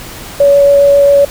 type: tone with vibrato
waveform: sine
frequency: 565 Hz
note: C#5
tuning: 33 cents sharp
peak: -3 dBFS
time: 0.4-1.25 s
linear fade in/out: 5 ms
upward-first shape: triangle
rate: 7.4 Hz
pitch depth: 8 cents each way
effects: pink hiss -28 dBFS RMS until 1.3 s